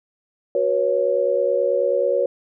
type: chord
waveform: sine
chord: F# suspended fourth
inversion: none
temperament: equal with one note detuned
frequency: 370 / 485.1 / 554.4 Hz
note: F#4 / B4 / C#5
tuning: 0 / -31 / 0 cents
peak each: -25 / -21 / -19 dBFS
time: 0.55-2.26 s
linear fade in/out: 2 ms
effects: none